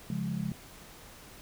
sine chord, Db major, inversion none, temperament equal, 138.59 / 174.61 / 207.7 Hz, Db3 / F3 / Ab3, 0 / 0 / 0 cents, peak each -36 / -34 / -35 dBFS, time 0.1-0.52 s, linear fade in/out 2 ms, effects pink hiss -51 dBFS RMS until 1.41 s

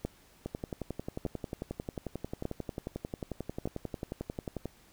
two click trains, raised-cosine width 2 ms, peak -19 / -22 dBFS, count 4 / 48, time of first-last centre 0.05-3.656 / 0.46-4.656 s, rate 0.832 / 11.2 Hz, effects pink hiss -61 dBFS RMS until 4.92 s

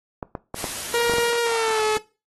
clicks, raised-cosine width 1 ms, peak -14 dBFS, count 7, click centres 0.228 / 0.352 / 0.544 / 0.642 / 1.097 / 1.137 / 1.184 s
white noise, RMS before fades -31 dBFS, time 0.54-1.34 s, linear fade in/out 50 ms
sawtooth tone with pitch glide, 472.1 to 430.4 Hz, A#4 to A4, +22 to -38 cents, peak -16 dBFS, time 0.94-1.97 s, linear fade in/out 0 ms, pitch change -160 cents, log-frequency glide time 1.41-1.83 s
effects noise-tail reverb RT60 0.3 s tail -19 dB re dry + AAC 32 kbps

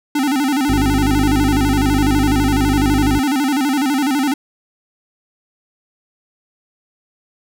square tone with vibrato, 277.2 Hz, C#4, in tune, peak -15 dBFS, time 0.15-4.34 s, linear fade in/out 5 ms, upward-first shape square, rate 12 Hz, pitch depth 110 cents each way
harmonic tone, 50.5 Hz, G#1, 48 cents flat, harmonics 1 / 2 / 3 / 4 / 6 / 7 / 8, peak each -19 / -21 / -26 / -30 / -28 / -28 / -33 dBFS, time 0.68-3.2 s, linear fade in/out 20 ms
effects none

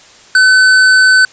square tone, 1516 Hz, F#6, 42 cents sharp, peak -5 dBFS, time 0.35-1.25 s, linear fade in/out 2 ms, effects white hiss -40 dBFS RMS until 1.32 s + resampled to 16000 Hz

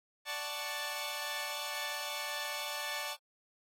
10% pulse chord, D major seventh, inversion none, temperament equal, 587.3 / 740 / 880 / 1108.7 Hz, D5 / F#5 / A5 / C#6, 0 / 0 / 0 / 0 cents, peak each -33 / -37 / -32 / -35 dBFS, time 0.25-3.17 s, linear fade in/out 50 ms, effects AAC 48 kbps

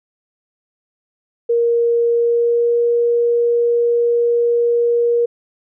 sine tone with pitch glide, 469.5 to 473.3 Hz, A#4 to A#4, +12 to +26 cents, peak -12 dBFS, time 1.49-5.26 s, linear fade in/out 10 ms, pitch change +14 cents, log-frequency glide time 2.1-2.78 s, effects none

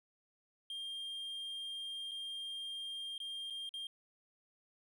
triangle tone with dropouts, 3203 Hz, G7, 37 cents sharp, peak -39 dBFS, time 0.7-3.87 s, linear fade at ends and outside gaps 2 ms, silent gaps 2.112-2.116 / 3.18-3.201 / 3.501-3.505 / 3.692-3.739 s, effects none

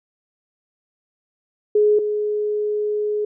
sine tone pair in turn, 420 / 420 Hz, G#4 / G#4, +19 / +19 cents, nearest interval unison, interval 0 cents, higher neither, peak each -12 / -19 dBFS, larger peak first, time 1.75-1.99 / 1.99-3.25 s, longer second, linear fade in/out 5 ms, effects none

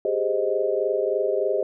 sine chord, Ab major seventh, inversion third, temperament equal, 392 / 415.3 / 523.3 / 622.3 Hz, G4 / Ab4 / C5 / Eb5, 0 / 0 / 0 / 0 cents, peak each -26 dBFS, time 0.05-1.63 s, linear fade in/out 2 ms, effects none

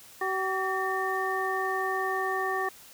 harmonic tone with a mistuned harmonic, 380.9 Hz, G4, 50 cents flat, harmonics 1 / 2 / 3 / 5, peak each -32 / -32 / -32 / -32 dBFS, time 0.21-2.69 s, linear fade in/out 5 ms, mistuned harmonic 5, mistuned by -81 cents, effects white hiss -51 dBFS RMS until 2.93 s

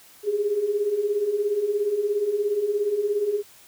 sine beating tone pair, 398.1 / 415.1 Hz, G4 / G#4, +27 / -1 cents, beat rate 17 Hz, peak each -28 / -22 dBFS, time 0.23-3.43 s, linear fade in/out 50 ms, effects white hiss -51 dBFS RMS until 3.67 s

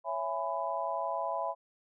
sine chord, C# minor seventh, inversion none, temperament just, 554.4 / 665.2 / 831.5 / 997.9 Hz, C#5 / E5 / G#5 / B5, 0 / +16 / +2 / +18 cents, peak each -39 / -35 / -38 / -35 dBFS, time 0.04-1.55 s, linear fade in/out 50 ms, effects none

